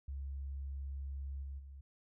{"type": "tone with level steps", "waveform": "sine", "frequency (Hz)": 68.7, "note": "C#2", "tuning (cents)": -15, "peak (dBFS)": [-39, -41, -48], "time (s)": [0.08, 1.81], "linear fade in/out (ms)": 5, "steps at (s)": [1.42, 1.58], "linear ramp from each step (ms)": 20, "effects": []}